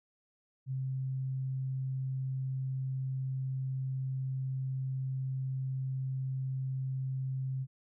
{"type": "tone", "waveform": "sine", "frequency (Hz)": 132, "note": "C3", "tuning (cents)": 16, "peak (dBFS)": -32, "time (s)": [0.66, 7.67], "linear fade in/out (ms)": 50, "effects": []}